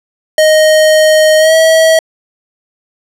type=tone with pitch glide; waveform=square; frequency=622.3 to 644.2 Hz; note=D#5 to E5; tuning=0 to -40 cents; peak=-5 dBFS; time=0.38-1.99 s; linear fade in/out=2 ms; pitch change=+60 cents; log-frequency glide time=1.38-1.54 s; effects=low-pass 12000 Hz 12 dB/octave